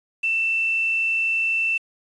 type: tone with quantisation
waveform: sine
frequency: 2672 Hz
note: E7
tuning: 23 cents sharp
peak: -19 dBFS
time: 0.23-1.78 s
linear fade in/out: 10 ms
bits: 7
effects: resampled to 22050 Hz